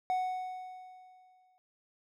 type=tone with exponential decay; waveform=triangle; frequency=740 Hz; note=F#5; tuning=in tune; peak=-25 dBFS; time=0.1-1.58 s; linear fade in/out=0 ms; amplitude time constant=320 ms; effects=none